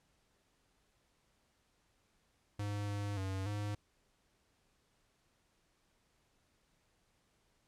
square tone with pitch steps, 102.7 / 102.1 / 95.6 / 103.5 Hz, G#2 / G#2 / G2 / G#2, -19 / -29 / -43 / -5 cents, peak -37 dBFS, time 2.59-3.75 s, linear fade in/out 5 ms, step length 290 ms, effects pink hiss -75 dBFS RMS until 7.67 s + low-pass 10000 Hz 12 dB/octave

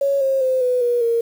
sine tone with pitch steps, 556 / 536.4 / 517.6 / 499.4 / 481.8 / 464.8 Hz, C#5 / C5 / C5 / B4 / B4 / A#4, +5 / +43 / -19 / +19 / -43 / -5 cents, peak -15 dBFS, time 0.01-1.21 s, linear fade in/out 5 ms, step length 200 ms, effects 7-bit

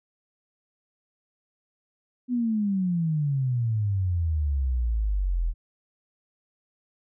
sine exponential sweep, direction down, 252.9 to 39.67 Hz, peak -22 dBFS, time 2.28-5.54 s, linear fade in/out 50 ms, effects none

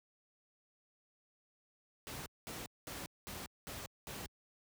pink noise bursts, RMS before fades -45 dBFS, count 6, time 2.07-4.26 s, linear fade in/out 0 ms, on 190 ms, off 210 ms, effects high-pass 60 Hz 12 dB/octave

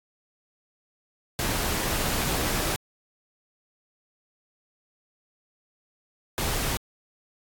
pink noise bursts at uneven times, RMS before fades -27 dBFS, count 2, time 1.39-2.76 / 6.38-6.77 s, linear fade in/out 0 ms, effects AAC 64 kbps

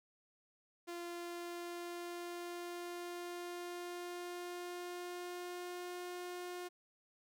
sawtooth tone with pitch glide, 346.1 to 356.7 Hz, F4 to F4, -16 to +37 cents, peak -39 dBFS, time 0.87-6.69 s, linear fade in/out 20 ms, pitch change +53 cents, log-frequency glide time 1.09-6.02 s, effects none

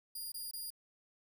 10% pulse tone bursts, 4835 Hz, D8, 50 cents sharp, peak -34 dBFS, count 3, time 0.15-0.704 s, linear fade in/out 5 ms, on 170 ms, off 22 ms, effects 12-bit

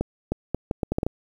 accelerating click train, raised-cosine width 2 ms, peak -10 dBFS, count 9, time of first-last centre 0.01-1.066 s, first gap 310 ms, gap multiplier 0.73, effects 8-bit

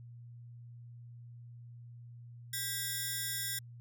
5% pulse ring-modulated tone, 1780 Hz, A6, 20 cents sharp, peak -21 dBFS, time 2.53-3.59 s, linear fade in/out 5 ms, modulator 181 Hz, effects added 119 Hz sine -48 dBFS peak until 3.8 s

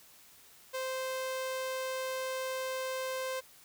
sawtooth tone, 521 Hz, C5, 7 cents flat, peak -30 dBFS, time 0.73-3.41 s, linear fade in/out 20 ms, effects white hiss -58 dBFS RMS until 3.64 s

